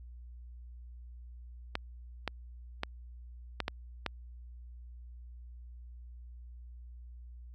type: clicks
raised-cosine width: 0.3 ms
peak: -16 dBFS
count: 6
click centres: 1.754 / 2.277 / 2.834 / 3.603 / 3.681 / 4.063 s
effects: added 60 Hz sine -46 dBFS peak until 7.54 s + Opus 48 kbps